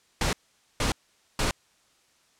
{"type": "noise bursts", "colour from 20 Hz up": "pink", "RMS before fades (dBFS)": -25, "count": 3, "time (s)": [0.21, 1.51], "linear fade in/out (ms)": 2, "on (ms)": 120, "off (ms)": 470, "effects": ["white hiss -64 dBFS RMS until 2.39 s", "low-pass 8000 Hz 12 dB/octave"]}